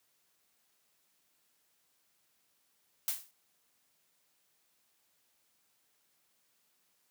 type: noise with exponential decay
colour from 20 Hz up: blue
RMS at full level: -29 dBFS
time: 3.08-3.31 s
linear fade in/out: 1 ms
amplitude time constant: 49 ms
effects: white hiss -74 dBFS RMS until 7.1 s + high-pass 100 Hz 12 dB/octave